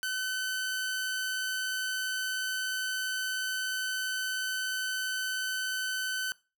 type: tone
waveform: sawtooth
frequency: 1519 Hz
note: F#6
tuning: 45 cents sharp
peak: -27 dBFS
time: 0.03-6.32 s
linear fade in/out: 0 ms
effects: noise-tail reverb RT60 0.3 s tail -21 dB re dry